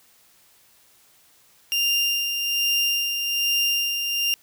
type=tone with tremolo; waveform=30% pulse; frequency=2794 Hz; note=F7; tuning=in tune; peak=-16 dBFS; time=1.72-4.34 s; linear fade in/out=0 ms; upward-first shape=sine; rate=1.2 Hz; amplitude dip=45%; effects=white hiss -57 dBFS RMS until 4.42 s